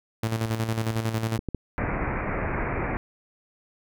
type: tone with tremolo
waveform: sawtooth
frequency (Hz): 112.1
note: A2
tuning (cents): +33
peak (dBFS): -19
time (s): 0.23-1.38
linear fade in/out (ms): 5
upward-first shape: square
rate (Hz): 11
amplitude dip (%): 55
type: clicks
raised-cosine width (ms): 3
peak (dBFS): -16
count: 4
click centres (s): 1.391 / 1.487 / 1.547 / 1.84
type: low-pass noise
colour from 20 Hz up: pink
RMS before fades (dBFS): -28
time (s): 1.78-2.97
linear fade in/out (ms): 0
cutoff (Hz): 2400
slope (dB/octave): 96
effects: none